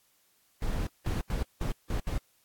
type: noise bursts at uneven times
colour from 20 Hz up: brown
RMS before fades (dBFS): -30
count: 6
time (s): 0.62-0.87 / 1.06-1.21 / 1.3-1.43 / 1.61-1.72 / 1.9-2 / 2.07-2.18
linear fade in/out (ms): 2
effects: white hiss -68 dBFS RMS until 2.44 s + AAC 64 kbps